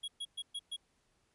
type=tone bursts; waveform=square; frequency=3319 Hz; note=G#7; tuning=2 cents flat; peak=-38 dBFS; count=5; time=0.03-0.765 s; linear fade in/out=10 ms; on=51 ms; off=120 ms; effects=pink hiss -75 dBFS RMS until 1.34 s + resampled to 24000 Hz